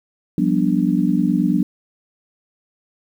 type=chord; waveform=sine; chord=G dominant seventh; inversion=third; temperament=just; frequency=176.4 / 196 / 245 / 294 Hz; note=F3 / G3 / B3 / D4; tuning=+18 / 0 / -14 / +2 cents; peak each=-20 dBFS; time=0.38-1.63 s; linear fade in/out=2 ms; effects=8-bit